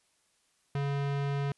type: tone with low-pass filter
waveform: square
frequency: 140.8 Hz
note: C#3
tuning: 27 cents sharp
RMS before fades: -31 dBFS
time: 0.75-1.52 s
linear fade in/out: 2 ms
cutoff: 3300 Hz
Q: 0.71
effects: white hiss -71 dBFS RMS until 1.57 s + resampled to 24000 Hz